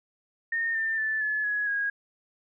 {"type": "tone with pitch steps", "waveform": "sine", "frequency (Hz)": [1833, 1793.2, 1754.3, 1716.2, 1678.9, 1642.5], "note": ["A#6", "A6", "A6", "A6", "G#6", "G#6"], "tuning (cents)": [-30, 32, -6, -44, 18, -20], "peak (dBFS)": -25, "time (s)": [0.52, 1.9], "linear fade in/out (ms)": 5, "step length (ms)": 230, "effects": []}